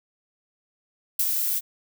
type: noise with ADSR envelope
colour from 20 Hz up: violet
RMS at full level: -21 dBFS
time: 1.19-1.61 s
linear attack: 6 ms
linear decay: 52 ms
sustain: -4 dB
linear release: 37 ms
effects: none